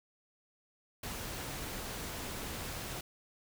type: noise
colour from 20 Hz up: pink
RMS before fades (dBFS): -41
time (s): 1.03-3.01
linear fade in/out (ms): 5
effects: none